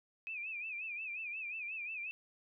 sine tone with vibrato, 2506 Hz, D#7, 12 cents sharp, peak -39 dBFS, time 0.27-2.11 s, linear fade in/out 0 ms, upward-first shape sine, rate 5.6 Hz, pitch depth 110 cents each way, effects none

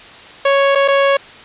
sawtooth tone with dropouts, 554.4 Hz, C#5, in tune, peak -6 dBFS, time 0.45-1.17 s, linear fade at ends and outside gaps 5 ms, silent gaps 0.751-0.755 / 0.879-0.883 s, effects white hiss -37 dBFS RMS until 1.44 s + resampled to 8000 Hz

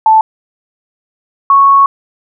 sine tone pair in turn, 878 / 1106.2 Hz, A5 / C#6, -4 / -4 cents, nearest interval major third, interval 400 cents, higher second, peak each -3 dBFS, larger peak neither, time 0.06-0.21 / 1.5-1.86 s, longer second, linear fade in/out 2 ms, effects none

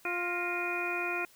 harmonic tone with a mistuned harmonic, 351.1 Hz, F4, 9 cents sharp, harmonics 1 / 2 / 3 / 4 / 5 / 6 / 7, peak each -37 / -39 / -42 / -37 / -44 / -45 / -34 dBFS, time 0.05-1.25 s, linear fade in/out 2 ms, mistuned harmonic 5, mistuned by +95 cents, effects white hiss -60 dBFS RMS until 1.35 s

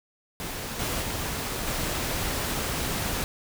pink noise with level steps, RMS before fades -34 / -29 / -31 / -29 dBFS, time 0.4-3.24 s, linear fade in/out 0 ms, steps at 0.79 / 1.02 / 1.67 s, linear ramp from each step 5 ms, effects none

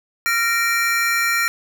square tone cluster, 1378 / 1859 / 2340 Hz, F6 / A#6 / D7, -24 / -5 / -7 cents, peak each -22 dBFS, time 0.26-1.48 s, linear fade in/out 0 ms, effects none

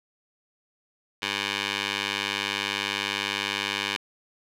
15% pulse tone with band-pass filter, 100 Hz, G2, 35 cents sharp, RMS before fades -29 dBFS, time 1.22-3.97 s, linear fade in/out 5 ms, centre 2900 Hz, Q 1.6, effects none

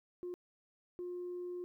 sine tone bursts at uneven times, 356.1 Hz, F4, 34 cents sharp, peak -38 dBFS, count 2, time 0.23-0.34 / 0.99-1.64 s, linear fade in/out 0 ms, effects tanh soft clip ceiling -36 dBFS + 13-bit

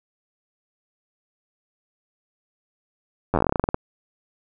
slowing click train, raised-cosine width 1 ms, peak -6 dBFS, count 16, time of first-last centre 3.34-3.744 s, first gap 10 ms, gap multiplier 1.13, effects none

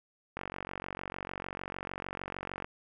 click train, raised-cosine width 0.5 ms, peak -22 dBFS, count 107, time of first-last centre 0.37-2.645 s, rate 46.6 Hz, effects none

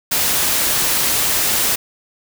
white noise, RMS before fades -17 dBFS, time 0.11-1.76 s, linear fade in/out 10 ms, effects none

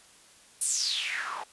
white noise with band-pass filter sweep, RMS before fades -31 dBFS, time 0.61-1.44 s, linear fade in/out 5 ms, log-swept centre 10000 to 810 Hz, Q 6.2, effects white hiss -56 dBFS RMS until 1.52 s + resampled to 24000 Hz

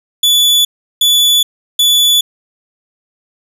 40% pulse tone bursts, 3452 Hz, A7, 34 cents flat, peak -6 dBFS, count 3, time 0.23-2.21 s, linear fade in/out 5 ms, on 420 ms, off 360 ms, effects none

